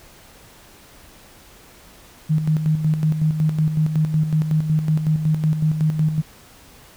sine tone with tremolo, 155.56 Hz, D#3, in tune, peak -14 dBFS, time 2.29-6.22 s, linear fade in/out 20 ms, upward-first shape square, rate 5.4 Hz, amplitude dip 55%, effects pink hiss -47 dBFS RMS until 6.96 s

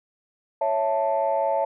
sine chord, A major, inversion first, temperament equal, 554.4 / 659.3 / 880 Hz, C#5 / E5 / A5, 0 / 0 / 0 cents, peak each -24 dBFS, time 0.61-1.65 s, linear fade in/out 5 ms, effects tanh soft clip ceiling -13 dBFS

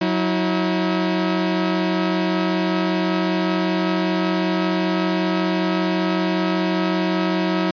sawtooth tone pair together, 183.5 / 321.8 Hz, F#3 / E4, -14 / -42 cents, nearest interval minor seventh, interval 972 cents, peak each -17 dBFS, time 0.01-7.71 s, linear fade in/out 5 ms, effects resampled to 11025 Hz

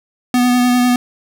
square tone with vibrato, 246.9 Hz, B3, in tune, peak -11 dBFS, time 0.34-0.96 s, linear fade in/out 2 ms, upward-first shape sine, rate 10 Hz, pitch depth 16 cents each way, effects none

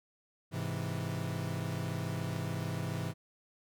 40% pulse chord, Ab augmented, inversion none, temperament equal, 103.83 / 130.81 / 164.81 Hz, Ab2 / C3 / E3, 0 / 0 / 0 cents, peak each -38 / -38 / -37 dBFS, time 0.51-3.14 s, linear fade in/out 50 ms, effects none

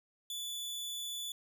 sawtooth tone, 3466 Hz, A7, 27 cents flat, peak -35 dBFS, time 0.3-1.32 s, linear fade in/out 2 ms, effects none

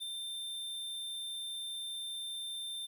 square tone with ADSR envelope, 3585 Hz, A7, 32 cents sharp, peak -37 dBFS, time 0-2.87 s, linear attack 26 ms, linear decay 9 ms, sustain -2 dB, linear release 20 ms, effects 12-bit

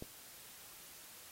click, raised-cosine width 2 ms, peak -30 dBFS, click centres 0.024 s, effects white hiss -55 dBFS RMS until 1.31 s + AAC 48 kbps

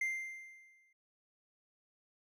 triangle tone with exponential decay, 2093 Hz, C7, in tune, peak -29 dBFS, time 0.01-0.93 s, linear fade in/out 5 ms, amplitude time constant 200 ms, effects none

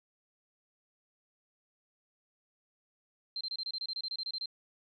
sine tone bursts, 4140 Hz, C8, 19 cents flat, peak -34 dBFS, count 15, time 3.36-4.458 s, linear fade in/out 2 ms, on 48 ms, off 27 ms, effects none

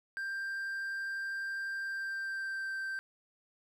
triangle tone with pitch glide, 1583 to 1563 Hz, G6 to G6, +17 to -6 cents, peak -33 dBFS, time 0.17-2.99 s, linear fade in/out 0 ms, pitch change -23 cents, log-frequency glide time 1.79-2.78 s, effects none

